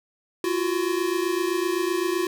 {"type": "tone pair together", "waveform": "square", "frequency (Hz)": [341.3, 369.1], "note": ["F4", "F#4"], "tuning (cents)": [-40, -4], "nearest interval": "minor second", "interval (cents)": 136, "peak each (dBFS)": -26, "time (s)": [0.44, 2.27], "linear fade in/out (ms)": 2, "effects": []}